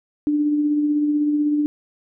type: tone with tremolo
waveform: sine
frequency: 296.1 Hz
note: D4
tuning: 14 cents sharp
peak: -15 dBFS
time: 0.27-1.66 s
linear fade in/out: 0 ms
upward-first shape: sine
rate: 16 Hz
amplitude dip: 30%
effects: none